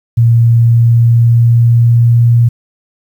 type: tone with pitch glide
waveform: sine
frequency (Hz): 116.54 to 118.17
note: A#2 to A#2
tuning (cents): 0 to +24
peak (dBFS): -4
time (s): 0.17-2.49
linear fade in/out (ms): 10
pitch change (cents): +24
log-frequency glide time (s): 0.5-2.28
effects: 7-bit